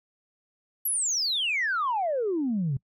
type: exponential sweep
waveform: sine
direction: down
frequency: 12000 to 126.8 Hz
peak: -23 dBFS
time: 0.85-2.77 s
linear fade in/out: 5 ms
effects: noise-tail reverb RT60 0.1 s tail -24 dB re dry + tanh soft clip ceiling -20 dBFS